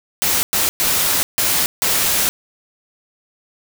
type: noise bursts at uneven times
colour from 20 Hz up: white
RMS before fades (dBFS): -17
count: 5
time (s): 0.22-0.43 / 0.53-0.69 / 0.8-1.23 / 1.38-1.66 / 1.82-2.29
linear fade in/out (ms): 0
effects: none